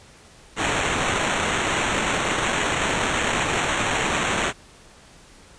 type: noise with sample-and-hold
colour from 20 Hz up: white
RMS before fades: -23 dBFS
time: 0.56-4.53 s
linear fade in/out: 50 ms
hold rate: 4900 Hz
effects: pink hiss -49 dBFS RMS until 5.58 s + resampled to 22050 Hz